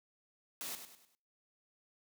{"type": "noise with echo", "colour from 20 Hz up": "white", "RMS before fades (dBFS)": -42, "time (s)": [0.61, 0.75], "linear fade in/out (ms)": 0, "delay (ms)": 100, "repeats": 4, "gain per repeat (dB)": -8, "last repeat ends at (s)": 1.15, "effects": ["noise-tail reverb RT60 0.6 s tail -26 dB re dry", "high-pass 150 Hz 12 dB/octave"]}